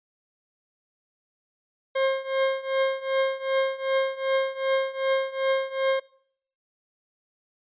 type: tone with tremolo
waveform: 40% pulse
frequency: 534 Hz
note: C5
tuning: 35 cents sharp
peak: -18 dBFS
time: 1.95-6 s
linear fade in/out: 10 ms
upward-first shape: triangle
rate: 2.6 Hz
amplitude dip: 90%
effects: noise-tail reverb RT60 0.6 s tail -22 dB re dry + resampled to 8000 Hz